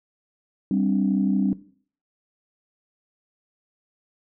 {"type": "chord", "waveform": "sine", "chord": "G suspended fourth", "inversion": "none", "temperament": "equal", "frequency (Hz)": [196, 261.6, 293.7], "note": ["G3", "C4", "D4"], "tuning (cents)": [0, 0, 0], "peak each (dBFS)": [-21, -24, -25], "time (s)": [0.71, 1.53], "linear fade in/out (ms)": 2, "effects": ["noise-tail reverb RT60 0.5 s tail -18 dB re dry", "tanh soft clip ceiling -10 dBFS"]}